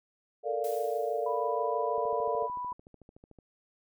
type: chord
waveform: sine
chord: Bb major seventh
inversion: third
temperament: equal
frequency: 440 / 466.2 / 587.3 / 698.5 Hz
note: A4 / Bb4 / D5 / F5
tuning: 0 / 0 / 0 / 0 cents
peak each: -34 dBFS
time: 0.43-2.49 s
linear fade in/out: 50 ms
type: noise with exponential decay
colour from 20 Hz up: blue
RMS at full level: -44 dBFS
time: 0.64-1.75 s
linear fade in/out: 2 ms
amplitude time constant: 240 ms
type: tone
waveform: sine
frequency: 987.8 Hz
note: B5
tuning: in tune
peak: -33 dBFS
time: 1.26-2.73 s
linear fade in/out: 5 ms
type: click train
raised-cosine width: 2 ms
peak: -39 dBFS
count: 20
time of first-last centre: 1.98-3.387 s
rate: 13.5 Hz
effects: none